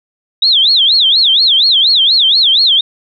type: tone with vibrato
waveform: sine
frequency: 3669 Hz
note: A#7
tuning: 28 cents flat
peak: -6 dBFS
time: 0.42-2.81 s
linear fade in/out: 5 ms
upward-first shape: sine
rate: 4.2 Hz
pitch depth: 290 cents each way
effects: none